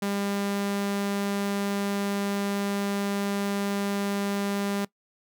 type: tone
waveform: sawtooth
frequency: 200.5 Hz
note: G3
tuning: 39 cents sharp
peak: -22 dBFS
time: 0.02-4.85 s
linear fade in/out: 5 ms
effects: noise-tail reverb RT60 0.1 s tail -21 dB re dry